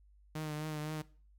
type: tone with vibrato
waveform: sawtooth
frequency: 153.2 Hz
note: D#3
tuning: 27 cents flat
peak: -33 dBFS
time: 0.35-1.02 s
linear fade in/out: 5 ms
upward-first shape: triangle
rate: 3.9 Hz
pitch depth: 39 cents each way
effects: noise-tail reverb RT60 0.4 s tail -19 dB re dry + added 50 Hz sine -60 dBFS peak until 1.38 s